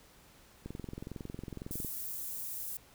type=click train; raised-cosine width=3 ms; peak=-28 dBFS; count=27; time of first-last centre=0.66-1.847 s; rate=21.9 Hz
type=high-pass noise; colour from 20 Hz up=white; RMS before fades=-40 dBFS; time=1.71-2.77 s; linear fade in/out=2 ms; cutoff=11000 Hz; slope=12 dB/octave
effects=pink hiss -60 dBFS RMS until 2.94 s